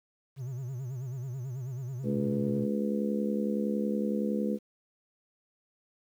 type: tone with vibrato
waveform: triangle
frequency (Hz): 128.2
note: C3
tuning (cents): -35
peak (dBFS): -32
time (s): 0.36-2.68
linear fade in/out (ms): 50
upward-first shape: sine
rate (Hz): 9.2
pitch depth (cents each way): 130
type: harmonic tone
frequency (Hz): 70.8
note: C#2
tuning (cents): +37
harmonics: 3 / 4 / 5 / 6 / 7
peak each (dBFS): -29 / -37 / -37 / -39 / -35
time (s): 2.03-4.59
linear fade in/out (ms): 50
effects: 10-bit